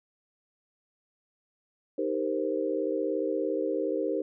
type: chord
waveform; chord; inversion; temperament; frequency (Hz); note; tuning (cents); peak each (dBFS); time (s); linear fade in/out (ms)
sine; C minor seventh; first; equal; 311.1 / 392 / 466.2 / 523.3; Eb4 / G4 / Bb4 / C5; 0 / 0 / 0 / 0; -32; 1.98-4.22; 5
effects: none